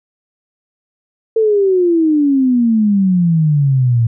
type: exponential sweep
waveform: sine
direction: down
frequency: 452.4 to 113 Hz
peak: -9 dBFS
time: 1.36-4.07 s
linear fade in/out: 5 ms
effects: none